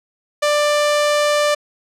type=tone; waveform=sawtooth; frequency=591 Hz; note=D5; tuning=11 cents sharp; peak=-10 dBFS; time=0.42-1.55 s; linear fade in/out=10 ms; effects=low-pass 9000 Hz 12 dB/octave